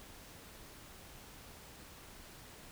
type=silence; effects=pink hiss -54 dBFS RMS until 2.71 s